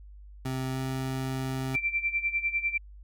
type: tone with pitch glide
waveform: 25% pulse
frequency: 130.81 to 131.8 Hz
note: C3 to C3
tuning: 0 to +13 cents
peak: -26 dBFS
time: 0.45-1.76 s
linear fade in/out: 5 ms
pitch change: +13 cents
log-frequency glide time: 0.72-0.78 s
type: tone with tremolo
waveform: sine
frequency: 2349 Hz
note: D7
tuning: in tune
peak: -23 dBFS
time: 1.74-2.78 s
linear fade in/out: 10 ms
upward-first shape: sine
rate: 10 Hz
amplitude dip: 80%
effects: added 50 Hz sine -45 dBFS peak until 3.03 s